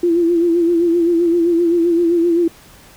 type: tone with vibrato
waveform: sine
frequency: 340.6 Hz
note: F4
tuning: 43 cents flat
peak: -11 dBFS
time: 0.03-2.48 s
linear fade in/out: 5 ms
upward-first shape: sine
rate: 7.7 Hz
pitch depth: 54 cents each way
effects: pink hiss -44 dBFS RMS until 2.96 s